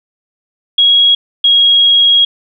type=tone pair in turn; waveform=sine; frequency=3310 / 3293 Hz; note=G#7 / G#7; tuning=-6 / -15 cents; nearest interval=unison; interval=9 cents; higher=first; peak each=-5 dBFS; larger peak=neither; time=0.78-1.15 / 1.44-2.25 s; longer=second; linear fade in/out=5 ms; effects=none